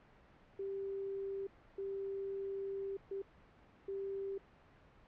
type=tone bursts at uneven times; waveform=sine; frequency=392 Hz; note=G4; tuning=in tune; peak=-38 dBFS; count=4; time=0.59-1.47 / 1.78-2.97 / 3.11-3.22 / 3.88-4.38 s; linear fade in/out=5 ms; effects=pink hiss -63 dBFS RMS until 5.07 s + low-pass 2000 Hz 12 dB/octave